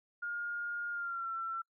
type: tone with pitch glide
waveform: sine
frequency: 1419 to 1347.1 Hz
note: F6 to E6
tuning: +27 to +37 cents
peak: -35 dBFS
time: 0.22-1.62 s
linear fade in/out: 10 ms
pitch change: -90 cents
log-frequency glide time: 0.91-1.31 s
effects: noise-tail reverb RT60 0.1 s tail -26 dB re dry